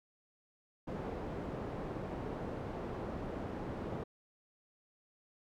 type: low-pass noise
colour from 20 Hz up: white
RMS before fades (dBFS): -41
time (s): 0.87-4.04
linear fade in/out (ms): 10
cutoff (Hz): 530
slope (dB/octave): 12
effects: none